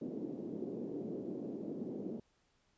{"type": "band-pass noise", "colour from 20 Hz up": "pink", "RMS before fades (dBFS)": -42, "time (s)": [0.01, 2.2], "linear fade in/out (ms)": 5, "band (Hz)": [210, 410], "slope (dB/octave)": 24, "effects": ["pink hiss -75 dBFS RMS until 2.77 s", "resampled to 16000 Hz"]}